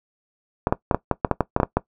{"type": "clicks", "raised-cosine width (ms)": 1, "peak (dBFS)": -3, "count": 12, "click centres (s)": [0.671, 0.725, 0.912, 0.946, 1.113, 1.248, 1.313, 1.407, 1.564, 1.601, 1.632, 1.77], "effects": ["noise-tail reverb RT60 0.1 s tail -18 dB re dry"]}